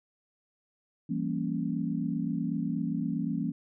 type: chord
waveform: sine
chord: E diminished seventh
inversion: none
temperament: equal with one note detuned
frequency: 168.08 / 196 / 233.1 / 277.2 Hz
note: E3 / G3 / Bb3 / Db4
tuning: +34 / 0 / 0 / 0 cents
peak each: -33 / -35 / -33 / -34 dBFS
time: 1.09-3.52 s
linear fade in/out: 10 ms
effects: none